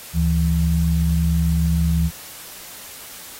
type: tone pair together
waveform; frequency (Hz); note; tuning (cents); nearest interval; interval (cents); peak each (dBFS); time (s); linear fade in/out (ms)
sine; 73.97 / 164.81; D2 / E3; +13 / 0; octave + major second; 1387; -18 / -18; 0.13-2.11; 50
effects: white hiss -38 dBFS RMS until 3.39 s + AAC 48 kbps